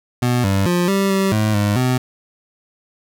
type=tone with pitch steps; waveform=25% pulse; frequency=123 / 97.6 / 176.3 / 195.8 / 193.6 / 107.7 / 103 / 127 Hz; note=B2 / G2 / F3 / G3 / G3 / A2 / G#2 / B2; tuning=-7 / -7 / +17 / -2 / -21 / -37 / -14 / +49 cents; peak=-11 dBFS; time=0.22-1.98 s; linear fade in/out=5 ms; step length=220 ms; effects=none